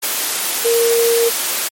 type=tone in noise; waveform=sine; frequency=465.1 Hz; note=A#4; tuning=4 cents flat; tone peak=-11 dBFS; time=0.64-1.3 s; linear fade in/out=20 ms; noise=white; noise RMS=-19 dBFS; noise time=0.02-1.69 s; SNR=+5 dB; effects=high-pass 300 Hz 12 dB/octave + MP3 64 kbps